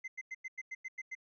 triangle tone bursts, 2064 Hz, C7, 24 cents flat, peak -37 dBFS, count 9, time 0.04-1.152 s, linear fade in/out 10 ms, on 40 ms, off 94 ms, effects resampled to 16000 Hz

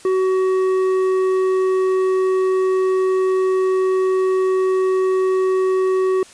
sine tone with tanh clipping, 375.9 Hz, F#4, 27 cents sharp, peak -16 dBFS, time 0.05-6.23 s, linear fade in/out 2 ms, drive 9 dB, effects white hiss -44 dBFS RMS until 6.33 s + resampled to 22050 Hz

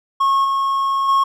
triangle tone with level steps, 1091 Hz, C#6, 28 cents flat, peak -11 / -14 / -10 dBFS, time 0.2-1.24 s, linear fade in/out 10 ms, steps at 0.44 / 1.08 s, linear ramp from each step 10 ms, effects none

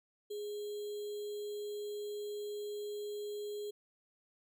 sine tone with sample-and-hold, 415.3 Hz, G#4, in tune, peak -38 dBFS, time 0.3-3.71 s, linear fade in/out 10 ms, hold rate 3675 Hz, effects none

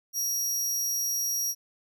sawtooth tone, 5680 Hz, F8, 28 cents sharp, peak -24 dBFS, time 0.13-1.55 s, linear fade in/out 50 ms, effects none

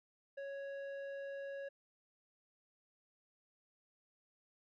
square tone with low-pass filter, 554.4 Hz, C#5, in tune, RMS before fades -45 dBFS, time 0.37-1.69 s, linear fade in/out 10 ms, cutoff 1700 Hz, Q 0.99, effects none

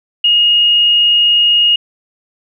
sine tone, 2864 Hz, F7, 43 cents sharp, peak -7 dBFS, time 0.24-1.76 s, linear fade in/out 5 ms, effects none

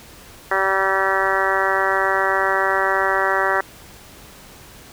harmonic tone, 192.6 Hz, G3, 30 cents flat, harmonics 2 / 3 / 4 / 5 / 6 / 7 / 8 / 9 / 10, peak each -25 / -25 / -25 / -25 / -25 / -25 / -25 / -25 / -25 dBFS, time 0.51-3.61 s, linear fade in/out 5 ms, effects pink hiss -43 dBFS RMS until 4.92 s

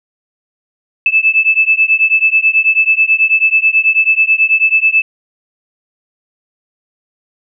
sine beating tone pair, 2619 / 2628.2 Hz, E7 / E7, -12 / -6 cents, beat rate 9.2 Hz, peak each -11 dBFS, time 1.06-5.02 s, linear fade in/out 2 ms, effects none

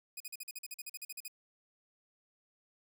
5% pulse tone bursts, 2482 Hz, D#7, 5 cents flat, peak -31 dBFS, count 15, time 0.17-1.281 s, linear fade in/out 5 ms, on 33 ms, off 44 ms, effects none

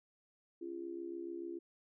sine tone with amplitude modulation, 341.3 Hz, F4, 40 cents flat, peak -37 dBFS, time 0.61-1.59 s, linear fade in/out 10 ms, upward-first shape sine, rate 66.9 Hz, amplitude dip 80%, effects none

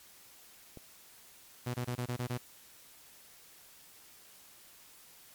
click, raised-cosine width 2 ms, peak -33 dBFS, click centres 0.773 s
sawtooth tone bursts, 122.9 Hz, B2, 8 cents flat, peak -29 dBFS, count 7, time 1.66-2.378 s, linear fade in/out 10 ms, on 82 ms, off 24 ms
effects white hiss -57 dBFS RMS until 5.34 s + MP3 96 kbps

